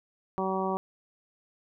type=harmonic tone; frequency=190 Hz; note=F#3; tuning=46 cents sharp; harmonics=1 / 2 / 3 / 4 / 5 / 6; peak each=-33 / -32 / -36 / -34 / -34 / -36 dBFS; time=0.38-0.77 s; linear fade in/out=0 ms; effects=none